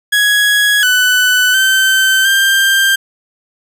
30% pulse tone with pitch steps, 1668 / 1496 / 1544 / 1583 Hz, G#6 / F#6 / G6 / G6, +7 / +19 / -27 / +17 cents, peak -6 dBFS, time 0.12-2.96 s, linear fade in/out 10 ms, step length 710 ms, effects none

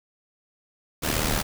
pink noise with amplitude modulation, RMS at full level -22 dBFS, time 1.02-1.43 s, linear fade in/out 20 ms, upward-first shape sine, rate 76.5 Hz, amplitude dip 70%, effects none

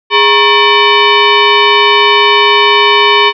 sine tone with frequency modulation, 949 Hz, A#5, 31 cents sharp, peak -4 dBFS, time 0.1-3.33 s, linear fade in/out 50 ms, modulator 681 Hz, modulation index 3.8, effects none

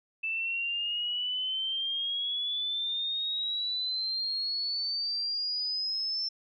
sine exponential sweep, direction up, 2637 to 5350 Hz, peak -29 dBFS, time 0.23-6.29 s, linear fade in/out 10 ms, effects none

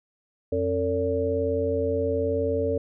harmonic tone with a mistuned harmonic, 90.3 Hz, F#2, 42 cents flat, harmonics 1 / 3 / 5 / 6, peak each -30 / -31 / -25 / -28 dBFS, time 0.52-2.78 s, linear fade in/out 5 ms, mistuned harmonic 6, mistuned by +89 cents, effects none

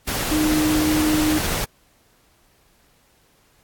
sine tone in noise, 307.5 Hz, D#4, 20 cents flat, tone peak -17 dBFS, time 0.31-1.39 s, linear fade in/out 10 ms, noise pink, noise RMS -24 dBFS, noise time 0.07-1.65 s, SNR +4 dB, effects pink hiss -59 dBFS RMS until 3.63 s + AAC 64 kbps

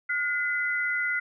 sine tone pair together, 1435 / 2029 Hz, F6 / B6, +47 / +46 cents, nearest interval tritone, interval 599 cents, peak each -28 / -27 dBFS, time 0.09-1.2 s, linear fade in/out 10 ms, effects none

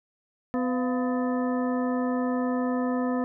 harmonic tone with a mistuned harmonic, 252 Hz, B3, 35 cents sharp, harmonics 1 / 2 / 3 / 4 / 5 / 7, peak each -25 / -31 / -35 / -37 / -39 / -42 dBFS, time 0.54-3.24 s, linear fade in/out 0 ms, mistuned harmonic 3, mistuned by -130 cents, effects none

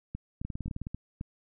two click trains, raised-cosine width 5 ms, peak -23 / -23 dBFS, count 9 / 5, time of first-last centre 0.45-0.869 / 0.15-1.211 s, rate 19.1 / 3.77 Hz, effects none

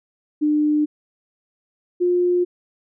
sine tone pair in turn, 300 / 355.5 Hz, D4 / F4, +37 / +31 cents, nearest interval minor third, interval 294 cents, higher second, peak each -15 dBFS, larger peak neither, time 0.41-0.86 / 2-2.45 s, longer neither, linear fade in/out 20 ms, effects none

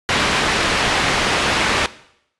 white low-pass noise, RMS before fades -18 dBFS, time 0.09-1.86 s, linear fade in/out 0 ms, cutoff 2800 Hz, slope 12 dB/octave, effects noise-tail reverb RT60 0.7 s tail -17 dB re dry + resampled to 24000 Hz

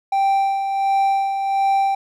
triangle tone with tremolo, 784 Hz, G5, in tune, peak -12 dBFS, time 0.12-1.95 s, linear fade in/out 5 ms, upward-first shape sine, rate 1.4 Hz, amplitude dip 50%, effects none

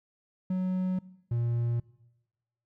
triangle tone pair in turn, 185 / 118.34 Hz, F#3 / A#2, 0 / +27 cents, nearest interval minor sixth, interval 773 cents, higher first, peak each -24 dBFS, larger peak neither, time 0.5-0.99 / 1.31-1.8 s, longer neither, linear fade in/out 5 ms, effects noise-tail reverb RT60 1.0 s tail -21 dB re dry

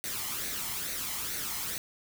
white noise with flanger, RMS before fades -35 dBFS, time 0.04-1.78 s, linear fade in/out 0 ms, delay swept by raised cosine 0.48 to 0.99 ms, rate 2.3 Hz, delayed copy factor +0.55, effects none

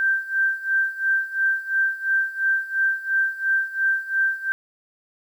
sine tone with tremolo, 1568 Hz, G6, in tune, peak -16 dBFS, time 0-4.52 s, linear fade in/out 0 ms, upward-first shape sine, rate 2.9 Hz, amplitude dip 85%, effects 9-bit

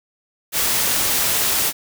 white noise, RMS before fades -19 dBFS, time 0.52-1.73 s, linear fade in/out 50 ms, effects none

